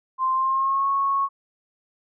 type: tone with pitch glide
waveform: sine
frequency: 1045 to 1101.4 Hz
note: C6 to C#6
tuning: -2 to -11 cents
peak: -19 dBFS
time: 0.18-1.29 s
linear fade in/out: 50 ms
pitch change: +91 cents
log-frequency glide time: 0.33-0.88 s
effects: none